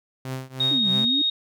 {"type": "tone with tremolo", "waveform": "sawtooth", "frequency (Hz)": 130.81, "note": "C3", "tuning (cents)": 0, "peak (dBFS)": -23, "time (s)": [0.25, 1.05], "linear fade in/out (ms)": 2, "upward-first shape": "triangle", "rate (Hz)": 3.1, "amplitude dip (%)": 95}
{"type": "tone", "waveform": "sine", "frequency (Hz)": 3732, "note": "A#7", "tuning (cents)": 1, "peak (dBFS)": -19, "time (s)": [0.6, 1.3], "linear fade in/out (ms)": 5}
{"type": "exponential two-way sweep", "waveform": "sine", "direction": "down then up", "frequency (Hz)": [298.7, 182.1, 298.7], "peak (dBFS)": -25, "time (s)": [0.71, 1.22], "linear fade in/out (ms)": 5, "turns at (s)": 0.9}
{"effects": []}